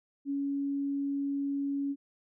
sine tone, 279.9 Hz, C#4, 17 cents sharp, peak -29 dBFS, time 0.25-1.96 s, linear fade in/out 50 ms, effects none

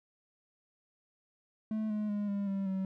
triangle tone with pitch steps, 217.1 / 211.5 / 206.1 / 200.8 / 195.66 / 190.64 Hz, A3 / G#3 / G#3 / G3 / G3 / G3, -23 / +32 / -13 / +42 / -3 / -48 cents, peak -29 dBFS, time 1.71-2.85 s, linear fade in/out 2 ms, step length 190 ms, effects none

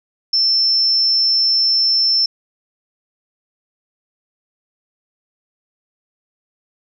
sine tone, 5340 Hz, E8, 22 cents sharp, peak -12 dBFS, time 0.33-2.26 s, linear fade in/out 5 ms, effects none

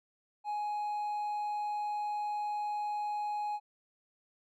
triangle tone with hard clipping, 835 Hz, G#5, 9 cents sharp, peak -33 dBFS, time 0.44-3.6 s, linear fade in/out 50 ms, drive 5 dB, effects none

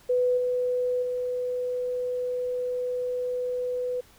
sine tone with level steps, 497.4 Hz, B4, 12 cents sharp, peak -20 / -23 / -26 dBFS, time 0.09-4.01 s, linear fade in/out 10 ms, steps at 0.37 / 1.02 s, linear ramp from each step 10 ms, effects pink hiss -56 dBFS RMS until 4.18 s

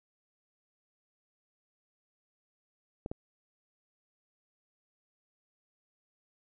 clicks, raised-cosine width 2 ms, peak -23 dBFS, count 2, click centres 3.061 / 3.115 s, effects none

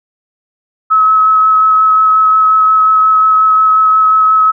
sine tone with vibrato, 1287 Hz, E6, 42 cents flat, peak -5 dBFS, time 0.9-4.52 s, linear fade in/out 20 ms, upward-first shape sine, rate 5.6 Hz, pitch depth 11 cents each way, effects none

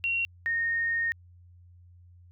sine tone pair in turn, 2742 / 1846.6 Hz, F7 / A#6, -32 / -17 cents, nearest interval perfect fifth, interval 685 cents, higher first, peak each -25 dBFS, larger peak neither, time 0.04-0.25 / 0.46-1.12 s, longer second, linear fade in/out 0 ms, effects added 88 Hz sine -51 dBFS peak until 2.31 s

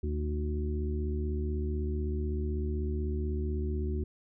harmonic tone with a mistuned harmonic, 76 Hz, D#2, 40 cents flat, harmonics 1 / 2 / 3 / 4 / 5, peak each -30 / -44 / -39 / -45 / -38 dBFS, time 0.03-4.04 s, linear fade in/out 5 ms, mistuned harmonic 5, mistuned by -53 cents, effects none

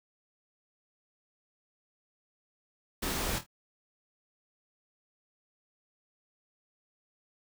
pink noise with echo, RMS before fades -33 dBFS, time 3.02-3.39 s, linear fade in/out 10 ms, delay 25 ms, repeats 3, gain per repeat -9 dB, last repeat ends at 3.465 s, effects none

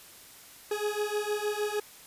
40% pulse beating tone pair, 415.2 / 421.7 Hz, G#4 / G#4, 0 / +26 cents, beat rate 6.5 Hz, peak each -31 dBFS, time 0.71-1.8 s, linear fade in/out 5 ms, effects white hiss -51 dBFS RMS until 2.06 s + resampled to 32000 Hz

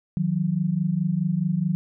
sine tone pair together, 157.8 / 182.54 Hz, D#3 / F#3, +25 / -23 cents, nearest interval minor third, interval 252 cents, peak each -24 / -23 dBFS, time 0.17-1.75 s, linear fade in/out 0 ms, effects none

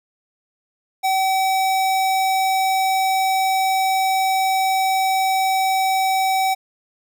square tone, 764 Hz, G5, 45 cents flat, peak -17 dBFS, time 1.03-6.55 s, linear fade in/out 20 ms, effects none

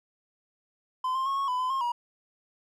triangle tone with pitch steps, 1025 / 1054 / 1092 / 1101 / 1001 / 1017 / 1070 / 958 Hz, C6 / C6 / C#6 / C#6 / B5 / C6 / C6 / A#5, -36 / +12 / -26 / -12 / +23 / -50 / +38 / +47 cents, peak -24 dBFS, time 1.04-1.92 s, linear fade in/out 5 ms, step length 110 ms, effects none

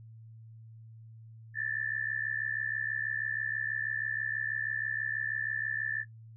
sine tone with amplitude modulation, 1760 Hz, A6, in tune, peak -27 dBFS, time 1.54-6.05 s, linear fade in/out 50 ms, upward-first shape sine, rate 66.2 Hz, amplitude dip 95%, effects noise-tail reverb RT60 0.1 s tail -17 dB re dry + added 112 Hz sine -48 dBFS peak until 6.36 s

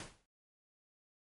pink noise with exponential decay, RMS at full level -42 dBFS, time 0-0.26 s, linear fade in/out 2 ms, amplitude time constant 55 ms, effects low-pass 12000 Hz 12 dB/octave + MP3 48 kbps

